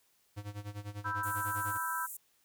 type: tone with tremolo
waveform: square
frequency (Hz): 103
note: G#2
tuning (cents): -14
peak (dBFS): -38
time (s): 0.36-1.78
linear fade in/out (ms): 20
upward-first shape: sine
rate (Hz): 10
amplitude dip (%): 85
type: chord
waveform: sine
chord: E minor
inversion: second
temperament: equal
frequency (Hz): 987.8 / 1318.5 / 1568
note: B5 / E6 / G6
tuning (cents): 0 / 0 / 0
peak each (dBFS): -37 / -37 / -38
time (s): 1.04-2.07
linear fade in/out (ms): 20
type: band-pass noise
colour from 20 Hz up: white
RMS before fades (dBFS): -44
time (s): 1.23-2.17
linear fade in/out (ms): 5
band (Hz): 7300 to 16000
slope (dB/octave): 48
effects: white hiss -71 dBFS RMS until 2.44 s